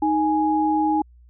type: tone pair together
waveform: sine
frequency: 311.6 / 831.9 Hz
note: D#4 / G#5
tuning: +3 / +3 cents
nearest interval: octave + perfect fourth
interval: 1700 cents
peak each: -20 / -20 dBFS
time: 0.02-1.02 s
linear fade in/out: 5 ms
effects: added 60 Hz sine -47 dBFS peak until 1.29 s